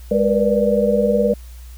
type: tone cluster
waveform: sine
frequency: 205.4 / 473 / 492.2 / 588 Hz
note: G#3 / A#4 / B4 / D5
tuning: -19 / +25 / -6 / +2 cents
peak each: -19 dBFS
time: 0.11-1.34 s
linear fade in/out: 5 ms
effects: added 60 Hz sine -34 dBFS peak until 1.77 s + white hiss -49 dBFS RMS until 1.77 s